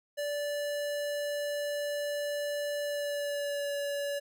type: tone with pitch glide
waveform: square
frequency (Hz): 582 to 570.4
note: D5 to C#5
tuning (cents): -16 to +49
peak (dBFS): -32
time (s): 0.17-4.2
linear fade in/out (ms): 20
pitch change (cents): -35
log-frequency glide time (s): 2.83-3.74
effects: none